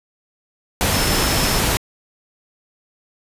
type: tone in noise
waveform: sine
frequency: 5274 Hz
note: E8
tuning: in tune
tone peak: -26 dBFS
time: 0.93-1.59 s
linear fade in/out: 0 ms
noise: pink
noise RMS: -18 dBFS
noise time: 0.81-1.77 s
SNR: -11 dB
effects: resampled to 32000 Hz